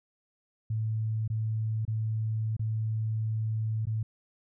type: tone with dropouts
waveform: sine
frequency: 110 Hz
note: A2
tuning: in tune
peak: -27 dBFS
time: 0.7-4.03 s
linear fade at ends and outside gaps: 5 ms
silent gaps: 1.278-1.3 / 1.852-1.878 / 2.567-2.594 / 3.855-3.869 s
effects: none